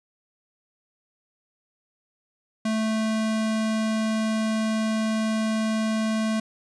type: tone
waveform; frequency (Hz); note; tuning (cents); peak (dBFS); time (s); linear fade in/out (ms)
square; 219.5; A3; -4; -23; 2.65-6.4; 5
effects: resampled to 22050 Hz